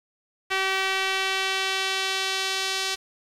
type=tone with band-pass filter sweep; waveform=sawtooth; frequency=383.2 Hz; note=G4; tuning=39 cents flat; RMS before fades=-26 dBFS; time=0.5-2.96 s; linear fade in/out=20 ms; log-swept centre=2300 to 4400 Hz; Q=1.2; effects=resampled to 32000 Hz + 8-bit